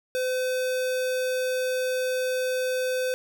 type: tone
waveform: square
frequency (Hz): 510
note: C5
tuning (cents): -44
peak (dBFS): -25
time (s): 0.15-3.14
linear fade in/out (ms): 0
effects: none